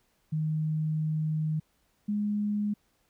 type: tone pair in turn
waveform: sine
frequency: 155.56 / 207.6 Hz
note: D#3 / G#3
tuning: 0 / 0 cents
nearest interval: perfect fourth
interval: 500 cents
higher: second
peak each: -26 dBFS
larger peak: neither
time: 0.32-1.6 / 2.08-2.74 s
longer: first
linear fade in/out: 10 ms
effects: pink hiss -71 dBFS RMS until 3.09 s